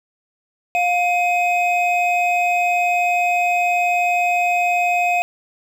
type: tone pair together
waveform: triangle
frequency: 708 / 2527 Hz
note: F5 / D#7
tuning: +23 / +26 cents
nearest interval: octave + minor seventh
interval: 2203 cents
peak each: -15 / -18 dBFS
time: 0.75-5.22 s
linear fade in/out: 0 ms
effects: none

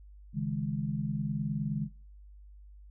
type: chord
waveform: sine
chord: C# suspended second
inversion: none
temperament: equal with one note detuned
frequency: 138.59 / 158.01 / 207.7 Hz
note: C#3 / D#3 / G#3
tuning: 0 / +27 / 0 cents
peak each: -34 dBFS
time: 0.33-1.89 s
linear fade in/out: 50 ms
effects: noise-tail reverb RT60 0.4 s tail -19 dB re dry + added 50 Hz sine -49 dBFS peak until 2.9 s

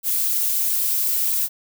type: noise with flanger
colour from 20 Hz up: violet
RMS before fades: -21 dBFS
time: 0.03-1.49 s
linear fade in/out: 50 ms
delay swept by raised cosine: 0.21 to 4.31 ms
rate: 3.9 Hz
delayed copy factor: +0.5
effects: none

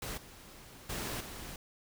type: noise with level steps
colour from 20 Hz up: pink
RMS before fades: -40 / -53 / -38 / -45 dBFS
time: 0.02-1.56 s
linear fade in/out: 2 ms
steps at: 0.17 / 0.89 / 1.2 s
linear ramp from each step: 10 ms
effects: none

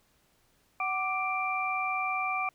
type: tone cluster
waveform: sine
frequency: 750 / 1175 / 2360 Hz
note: F#5 / D6 / D7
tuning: +23 / +1 / +8 cents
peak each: -33 / -32 / -32 dBFS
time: 0.8-2.49 s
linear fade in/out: 2 ms
effects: pink hiss -68 dBFS RMS until 2.54 s

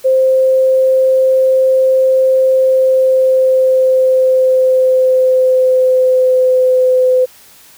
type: tone with pitch glide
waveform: sine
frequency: 523.3 to 509.6 Hz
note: C5 to C5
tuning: 0 to -46 cents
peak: -7 dBFS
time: 0.04-7.26 s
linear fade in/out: 20 ms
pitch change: -46 cents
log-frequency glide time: 2.54-7.15 s
effects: white hiss -42 dBFS RMS until 7.77 s

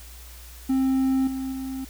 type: tone with level steps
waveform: triangle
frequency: 264.4 Hz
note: C4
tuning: 18 cents sharp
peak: -17 / -25 / -27 dBFS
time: 0.69-1.85 s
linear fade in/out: 10 ms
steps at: 1.27 / 1.52 s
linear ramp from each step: 5 ms
effects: added 60 Hz sine -42 dBFS peak until 1.89 s + white hiss -47 dBFS RMS until 1.89 s

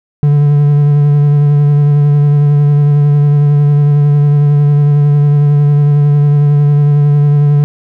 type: tone with vibrato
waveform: triangle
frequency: 145.5 Hz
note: D3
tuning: 16 cents flat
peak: -3 dBFS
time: 0.23-7.64 s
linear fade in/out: 0 ms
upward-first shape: sine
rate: 11 Hz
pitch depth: 20 cents each way
effects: none

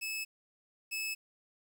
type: tone pair in turn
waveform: sawtooth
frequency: 2602 / 2602 Hz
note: E7 / E7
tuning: -23 / -23 cents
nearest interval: unison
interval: 0 cents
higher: neither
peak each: -32 / -31 dBFS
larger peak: second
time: 0.01-0.25 / 0.91-1.15 s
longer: neither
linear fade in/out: 20 ms
effects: 10-bit

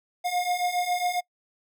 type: beating tone pair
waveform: square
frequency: 710 / 717.3 Hz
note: F5 / F5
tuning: +28 / +46 cents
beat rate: 7.3 Hz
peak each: -30 / -27 dBFS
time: 0.24-1.21 s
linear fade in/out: 20 ms
effects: noise-tail reverb RT60 0.1 s tail -24 dB re dry

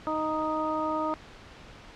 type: harmonic tone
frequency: 311.1 Hz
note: D#4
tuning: in tune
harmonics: 1 / 2 / 3 / 4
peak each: -32 / -32 / -32 / -32 dBFS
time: 0.07-1.14 s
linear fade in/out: 0 ms
effects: pink hiss -48 dBFS RMS until 1.95 s + low-pass 4000 Hz 12 dB/octave

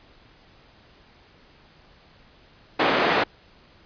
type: band-pass noise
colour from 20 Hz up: pink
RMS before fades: -21 dBFS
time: 2.79-3.24 s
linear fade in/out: 10 ms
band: 330 to 2600 Hz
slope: 12 dB/octave
effects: pink hiss -54 dBFS RMS until 3.85 s + resampled to 11025 Hz

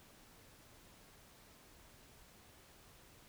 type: silence
effects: pink hiss -62 dBFS RMS until 3.28 s

